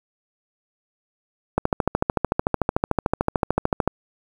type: click train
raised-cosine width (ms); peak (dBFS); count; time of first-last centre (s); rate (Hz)
1; -4; 32; 1.58-3.876; 13.5
effects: 7-bit